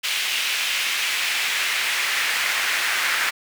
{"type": "noise with high-pass filter sweep", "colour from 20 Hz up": "brown", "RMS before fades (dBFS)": -23, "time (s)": [0.03, 3.31], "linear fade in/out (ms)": 20, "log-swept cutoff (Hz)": [2700, 1800], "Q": 1.8, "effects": []}